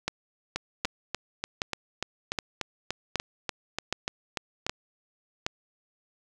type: two click trains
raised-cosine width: 0.2 ms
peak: -12 / -10 dBFS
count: 15 / 8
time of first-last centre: 0.56-4.666 / 0.08-5.465 s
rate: 3.41 / 1.3 Hz
effects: none